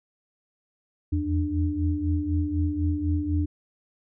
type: tone cluster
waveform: sine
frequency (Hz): 81.8 / 85.8 / 296.7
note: E2 / F2 / D4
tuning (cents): -13 / -30 / +18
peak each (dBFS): -27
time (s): 1.12-3.46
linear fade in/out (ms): 10
effects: none